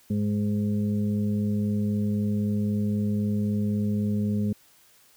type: harmonic tone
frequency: 103.83 Hz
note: G#2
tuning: in tune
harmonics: 1 / 2 / 4 / 5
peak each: -28 / -24 / -38 / -43 dBFS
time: 0.1-4.53 s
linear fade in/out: 5 ms
effects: white hiss -58 dBFS RMS until 5.16 s